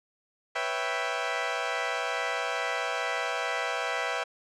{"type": "chord", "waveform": "15% pulse", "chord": "C# half-diminished seventh", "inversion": "third", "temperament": "equal", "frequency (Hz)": [493.9, 554.4, 659.3, 784], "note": ["B4", "C#5", "E5", "G5"], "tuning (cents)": [0, 0, 0, 0], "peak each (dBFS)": [-28, -30, -26, -27], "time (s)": [0.55, 4.24], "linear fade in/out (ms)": 10, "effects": ["low-pass 5000 Hz 12 dB/octave"]}